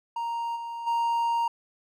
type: tone with level steps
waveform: triangle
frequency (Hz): 932.3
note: A#5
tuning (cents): 0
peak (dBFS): -26 / -31 / -21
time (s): 0.16-1.48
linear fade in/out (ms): 5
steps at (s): 0.55 / 0.86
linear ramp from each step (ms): 20
effects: none